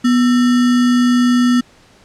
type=tone with sample-and-hold; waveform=sine; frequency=245.4 Hz; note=B3; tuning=11 cents flat; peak=-9 dBFS; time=0.04-1.61 s; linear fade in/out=10 ms; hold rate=1575 Hz; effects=pink hiss -48 dBFS RMS until 2.04 s + low-pass 7000 Hz 12 dB/octave